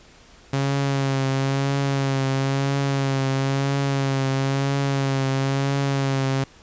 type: tone with vibrato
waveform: sawtooth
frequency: 136.7 Hz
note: C#3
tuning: 24 cents flat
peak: -16 dBFS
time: 0.53-6.44 s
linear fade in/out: 5 ms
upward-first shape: triangle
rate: 1 Hz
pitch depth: 35 cents each way
effects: pink hiss -50 dBFS RMS until 6.62 s + resampled to 16000 Hz